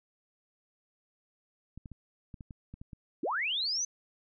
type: clicks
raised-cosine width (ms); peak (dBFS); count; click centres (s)
5; -32; 9; 1.776 / 1.858 / 1.917 / 2.342 / 2.408 / 2.508 / 2.74 / 2.815 / 2.932
type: linear sweep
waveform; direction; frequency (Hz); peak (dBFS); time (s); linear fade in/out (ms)
sine; up; 233.1 to 6240; -29; 3.23-3.85; 5
effects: none